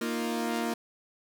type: chord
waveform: sawtooth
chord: Bb suspended fourth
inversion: none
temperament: equal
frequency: 233.1 / 311.1 / 349.2 Hz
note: Bb3 / Eb4 / F4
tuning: 0 / 0 / 0 cents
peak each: -27 / -33 / -31 dBFS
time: 0.01-0.74 s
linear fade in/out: 5 ms
effects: none